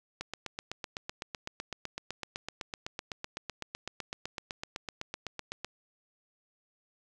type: click train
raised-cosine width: 0.2 ms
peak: -19 dBFS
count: 44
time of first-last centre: 0.21-5.646 s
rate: 7.91 Hz
effects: none